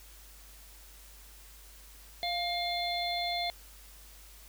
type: harmonic tone with a mistuned harmonic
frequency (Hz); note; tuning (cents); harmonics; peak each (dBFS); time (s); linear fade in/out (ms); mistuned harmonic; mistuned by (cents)
697; F5; -4; 1 / 3 / 5 / 6; -33 / -38 / -37 / -37; 2.23-3.5; 0; 3; +33
effects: added 50 Hz sine -53 dBFS peak until 4.48 s + white hiss -55 dBFS RMS until 4.48 s